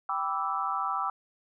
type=chord; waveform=sine; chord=E minor seventh; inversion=first; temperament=equal with one note detuned; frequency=784 / 987.8 / 1165.2 / 1318.5 Hz; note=G5 / B5 / D6 / E6; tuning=0 / 0 / -14 / 0 cents; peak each=-34 / -35 / -32 / -32 dBFS; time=0.09-1.1 s; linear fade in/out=2 ms; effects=none